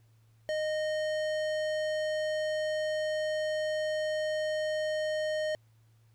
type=tone with tanh clipping; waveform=sine; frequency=617 Hz; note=D#5; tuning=15 cents flat; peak=-31 dBFS; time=0.49-5.55 s; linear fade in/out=0 ms; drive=17 dB; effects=added 112 Hz sine -60 dBFS peak until 6.14 s + pink hiss -73 dBFS RMS until 6.14 s